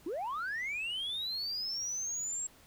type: linear sweep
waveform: sine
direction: up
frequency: 292.4 to 7630 Hz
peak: -32 dBFS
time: 0.06-2.47 s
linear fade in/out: 5 ms
effects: tanh soft clip ceiling -32 dBFS + pink hiss -60 dBFS RMS until 2.66 s